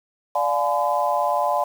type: chord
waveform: sine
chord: D diminished seventh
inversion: none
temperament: just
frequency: 587.3 / 704.8 / 845.8 / 1014.9 Hz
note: D5 / F5 / Ab5 / Cb6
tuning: 0 / +16 / +31 / +47 cents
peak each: -24 dBFS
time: 0.35-1.64 s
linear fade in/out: 5 ms
effects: 7-bit